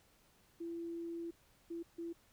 sine tone bursts at uneven times, 336.9 Hz, E4, 38 cents sharp, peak -40 dBFS, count 3, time 0.6-1.31 / 1.7-1.83 / 1.98-2.13 s, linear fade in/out 10 ms, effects pink hiss -69 dBFS RMS until 2.32 s

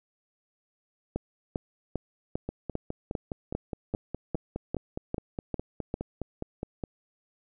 two click trains, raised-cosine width 2 ms, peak -19 / -16 dBFS, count 22 / 13, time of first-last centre 2.49-6.838 / 1.16-5.941 s, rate 4.83 / 2.51 Hz, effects none

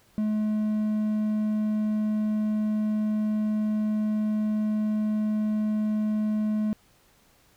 triangle tone, 213.6 Hz, G#3, 49 cents sharp, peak -21 dBFS, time 0.18-6.73 s, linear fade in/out 0 ms, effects pink hiss -61 dBFS RMS until 7.56 s

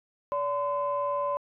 sine tone pair together, 574.1 / 1023 Hz, D5 / C6, -39 / -39 cents, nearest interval minor seventh, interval 1000 cents, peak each -28 dBFS, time 0.32-1.37 s, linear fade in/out 0 ms, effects tanh soft clip ceiling -19 dBFS

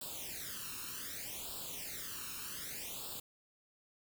white noise with flanger, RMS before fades -44 dBFS, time 0.01-3.2 s, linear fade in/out 5 ms, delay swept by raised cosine 0.24 to 0.75 ms, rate 0.65 Hz, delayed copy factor +0.85, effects none

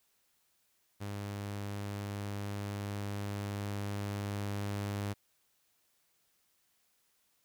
sawtooth tone with level ramp, 101.4 Hz, G#2, 41 cents flat, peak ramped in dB -34 to -30 dBFS, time 1-5.14 s, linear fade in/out 20 ms, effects white hiss -74 dBFS RMS until 7.44 s

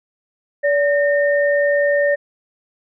sine tone pair together, 574.8 / 1825 Hz, D5 / A#6, -37 / -37 cents, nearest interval octave + minor sixth, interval 2000 cents, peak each -14 / -20 dBFS, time 0.63-2.16 s, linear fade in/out 20 ms, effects none

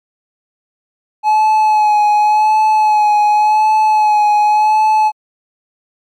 triangle tone with vibrato, 851 Hz, G#5, 42 cents sharp, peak -6 dBFS, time 1.23-5.12 s, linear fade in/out 50 ms, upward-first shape sine, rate 0.89 Hz, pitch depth 28 cents each way, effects MP3 96 kbps

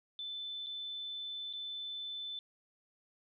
sine tone with dropouts, 3520 Hz, A7, in tune, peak -39 dBFS, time 0.19-2.39 s, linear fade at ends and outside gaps 1 ms, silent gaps 0.663-0.668 / 1.528-1.535 s, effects none

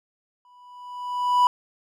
triangle tone with exponential growth, 986 Hz, B5, 3 cents flat, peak -11 dBFS, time 0.45-1.47 s, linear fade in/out 1 ms, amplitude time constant 220 ms, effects none

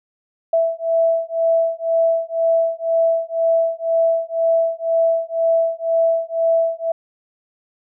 sine beating tone pair, 659.3 / 661.3 Hz, E5 / E5, 0 / +5 cents, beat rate 2 Hz, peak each -18 dBFS, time 0.53-6.92 s, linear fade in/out 5 ms, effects none

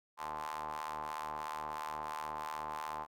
sawtooth ring-modulated tone, 76.6 Hz, D#2, 27 cents flat, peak -32 dBFS, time 0.17-3.07 s, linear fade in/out 50 ms, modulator 956 Hz, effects Opus 48 kbps

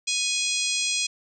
harmonic tone, 830.6 Hz, G#5, in tune, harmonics 3 / 4 / 5 / 6 / 7 / 8 / 9 / 10, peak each -29 / -30 / -31 / -32 / -32 / -33 / -34 / -34 dBFS, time 0.07-1.07 s, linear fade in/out 10 ms, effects none

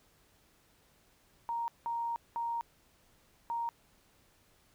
sine tone bursts at uneven times, 933 Hz, A#5, 1 cent sharp, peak -32 dBFS, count 4, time 1.49-1.68 / 1.86-2.16 / 2.36-2.61 / 3.5-3.69 s, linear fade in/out 0 ms, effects pink hiss -67 dBFS RMS until 4.74 s

